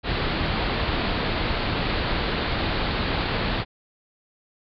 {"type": "low-pass noise", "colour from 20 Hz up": "pink", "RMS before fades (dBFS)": -25, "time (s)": [0.03, 3.65], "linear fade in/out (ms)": 50, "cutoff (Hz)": 4600, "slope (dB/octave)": 96, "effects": []}